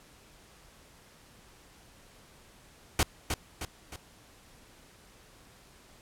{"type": "noise with echo", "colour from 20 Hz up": "pink", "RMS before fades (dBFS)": -24, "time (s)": [2.99, 3.03], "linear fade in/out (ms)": 2, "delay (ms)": 310, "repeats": 3, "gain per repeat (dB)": -6, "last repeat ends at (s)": 3.96, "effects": ["pink hiss -57 dBFS RMS until 6.01 s", "low-pass 12000 Hz 12 dB/octave"]}